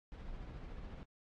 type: noise with tremolo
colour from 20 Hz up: brown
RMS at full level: -45 dBFS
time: 0.12-1.03 s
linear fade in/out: 0 ms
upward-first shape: triangle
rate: 14 Hz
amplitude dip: 40%
effects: low-pass 4000 Hz 12 dB/octave + AAC 32 kbps